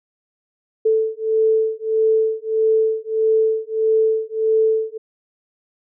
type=beating tone pair; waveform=sine; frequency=440 / 441.6 Hz; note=A4 / A4; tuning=0 / +6 cents; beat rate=1.6 Hz; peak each=-18 dBFS; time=0.85-4.98 s; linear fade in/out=10 ms; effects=none